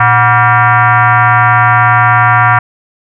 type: tone with frequency modulation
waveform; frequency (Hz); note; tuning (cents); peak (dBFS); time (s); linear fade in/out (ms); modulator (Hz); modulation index
sine; 116.6; A#2; +1; -4; 0-2.59; 5; 425; 3.9
effects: none